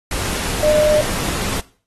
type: tone in noise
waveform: sine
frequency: 606 Hz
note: D#5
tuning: 46 cents flat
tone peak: -12 dBFS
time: 0.63-1.01 s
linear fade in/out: 2 ms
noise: pink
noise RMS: -23 dBFS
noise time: 0.11-1.6 s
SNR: +8 dB
effects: noise-tail reverb RT60 0.4 s tail -18 dB re dry + AAC 32 kbps